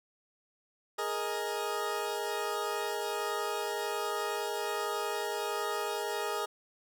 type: chord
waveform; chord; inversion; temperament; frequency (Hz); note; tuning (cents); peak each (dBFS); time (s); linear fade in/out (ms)
20% pulse; Ab suspended second; none; equal; 415.3 / 466.2 / 622.3; Ab4 / Bb4 / Eb5; 0 / 0 / 0; -30 / -32 / -34; 0.98-6.46; 10
effects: none